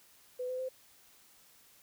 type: tone with pitch steps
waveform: sine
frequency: 501 / 509.2 / 517.5 Hz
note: B4 / C5 / C5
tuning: +25 / -47 / -19 cents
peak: -34 dBFS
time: 0.39-0.69 s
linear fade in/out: 10 ms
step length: 100 ms
effects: white hiss -62 dBFS RMS until 1.82 s